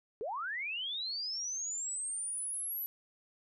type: linear sweep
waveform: sine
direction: up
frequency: 392.5 to 11960 Hz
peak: -35 dBFS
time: 0.21-2.86 s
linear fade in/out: 0 ms
effects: none